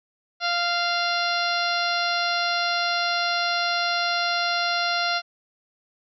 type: harmonic tone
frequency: 695 Hz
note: F5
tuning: 9 cents flat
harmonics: 1 / 2 / 3 / 4 / 5 / 6 / 7 / 8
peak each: -27 / -26 / -32 / -32 / -33 / -29 / -34 / -36 dBFS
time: 0.4-5.22 s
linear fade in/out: 50 ms
effects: none